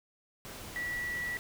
sine tone in noise, 1945 Hz, B6, 27 cents flat, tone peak -33 dBFS, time 0.76-1.37 s, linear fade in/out 0 ms, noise pink, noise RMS -45 dBFS, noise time 0.45-1.39 s, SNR +9 dB, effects none

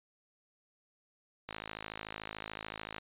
click train, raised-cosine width 0.3 ms, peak -23 dBFS, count 81, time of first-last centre 1.49-2.983 s, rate 53.6 Hz, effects resampled to 8000 Hz

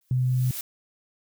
blue noise with exponential growth, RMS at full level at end -31 dBFS, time 0.01-0.61 s, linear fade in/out 2 ms, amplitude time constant 130 ms
sine tone, 127 Hz, B2, 49 cents sharp, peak -20 dBFS, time 0.11-0.51 s, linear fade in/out 2 ms
effects none

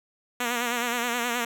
5% pulse tone with vibrato, 239.7 Hz, A#3, 48 cents sharp, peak -14 dBFS, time 0.4-1.45 s, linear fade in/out 5 ms, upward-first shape sine, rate 9.5 Hz, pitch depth 58 cents each way, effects none

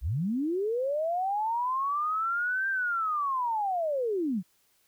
sine linear two-way sweep, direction up then down, 50.3 to 1589 to 163.6 Hz, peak -26 dBFS, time 0.01-4.43 s, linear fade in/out 50 ms, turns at 2.69 s, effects white hiss -68 dBFS RMS until 4.87 s

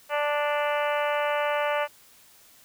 harmonic tone, 293.7 Hz, D4, in tune, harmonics 2 / 3 / 4 / 5 / 6 / 7 / 8 / 9 / 10, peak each -26 / -30 / -32 / -34 / -36 / -37 / -38 / -39 / -40 dBFS, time 0.09-1.88 s, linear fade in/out 50 ms, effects white hiss -55 dBFS RMS until 2.64 s

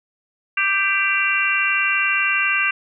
harmonic tone with a mistuned harmonic, 392 Hz, G4, in tune, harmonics 3 / 4 / 5 / 6 / 7, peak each -26 / -22 / -26 / -22 / -21 dBFS, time 0.57-2.71 s, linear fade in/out 5 ms, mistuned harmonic 5, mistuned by +37 cents, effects none

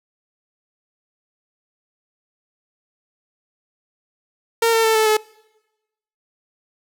sawtooth tone with pitch steps, 459 / 451.6 / 444.4 / 437.3 / 430.2 Hz, A#4 / A4 / A4 / A4 / A4, -27 / +45 / +17 / -11 / -39 cents, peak -10 dBFS, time 4.62-5.17 s, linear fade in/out 5 ms, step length 110 ms, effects noise-tail reverb RT60 1.0 s tail -24 dB re dry

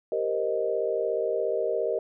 sine chord, C minor seventh, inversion second, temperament equal, 392 / 466.2 / 523.3 / 622.3 Hz, G4 / Bb4 / C5 / Eb5, 0 / 0 / 0 / 0 cents, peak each -31 / -28 / -33 / -29 dBFS, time 0.12-1.99 s, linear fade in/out 2 ms, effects none

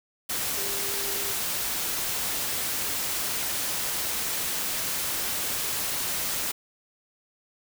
sine tone in noise, 399.6 Hz, G4, 33 cents sharp, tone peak -39 dBFS, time 0.57-1.33 s, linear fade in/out 10 ms, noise white, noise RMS -29 dBFS, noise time 0.29-6.52 s, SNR -13 dB, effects none

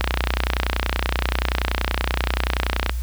click train, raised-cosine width 0.3 ms, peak -3 dBFS, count 89, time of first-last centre 0.01-2.895 s, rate 30.5 Hz, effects added 60 Hz sine -22 dBFS peak until 3.02 s + white hiss -43 dBFS RMS until 3.02 s

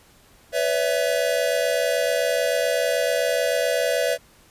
square tone cluster, 500 / 567 / 656 Hz, B4 / C#5 / E5, +21 / +39 / -9 cents, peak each -25 dBFS, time 0.52-4.18 s, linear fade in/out 50 ms, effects pink hiss -54 dBFS RMS until 4.5 s + resampled to 32000 Hz

